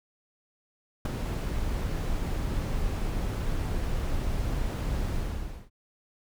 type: noise with ADSR envelope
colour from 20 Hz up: brown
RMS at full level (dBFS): -23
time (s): 1.05-5.7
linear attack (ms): 5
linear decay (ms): 11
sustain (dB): -6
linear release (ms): 550
effects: none